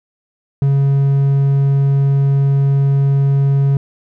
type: tone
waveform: triangle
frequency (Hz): 138.59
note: C#3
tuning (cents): 0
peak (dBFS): -8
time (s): 0.62-3.77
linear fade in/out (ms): 2
effects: none